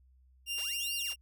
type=tone; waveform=sawtooth; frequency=2793 Hz; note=F7; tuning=1 cent flat; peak=-30 dBFS; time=0.46-1.16 s; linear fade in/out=50 ms
type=linear two-way sweep; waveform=5% pulse; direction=up then down; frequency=243.2 to 4913 to 243.2 Hz; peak=-34 dBFS; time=0.57-1.14 s; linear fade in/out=20 ms; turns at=0.95 s
effects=added 64 Hz sine -60 dBFS peak until 1.21 s